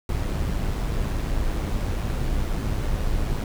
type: noise with amplitude modulation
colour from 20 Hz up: brown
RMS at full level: -23 dBFS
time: 0.09-3.44 s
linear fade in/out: 2 ms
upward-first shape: sine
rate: 106 Hz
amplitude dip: 35%
effects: none